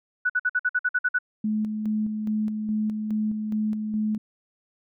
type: tone bursts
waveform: sine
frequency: 1480 Hz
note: F#6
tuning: in tune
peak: -19 dBFS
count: 10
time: 0.25-1.188 s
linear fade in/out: 10 ms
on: 47 ms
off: 52 ms
type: tone with tremolo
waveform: sine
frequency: 214.4 Hz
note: A3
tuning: 45 cents flat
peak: -22 dBFS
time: 1.44-4.18 s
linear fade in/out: 5 ms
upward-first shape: square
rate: 2.4 Hz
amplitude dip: 40%
effects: none